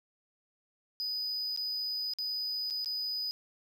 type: tone with dropouts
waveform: triangle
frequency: 4978 Hz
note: D#8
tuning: in tune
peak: -31 dBFS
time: 1-3.31 s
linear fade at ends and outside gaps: 0 ms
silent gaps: 1.563-1.574 / 2.136-2.186 / 2.701-2.707 / 2.846-2.859 s
effects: none